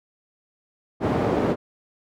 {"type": "band-pass noise", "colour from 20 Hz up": "white", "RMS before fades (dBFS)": -22, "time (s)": [1, 1.56], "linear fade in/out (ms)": 50, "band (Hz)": [110, 510], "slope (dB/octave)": 12, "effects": []}